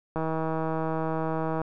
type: click train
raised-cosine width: 1 ms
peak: -16 dBFS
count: 234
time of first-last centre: 0.16-1.616 s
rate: 160 Hz
effects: none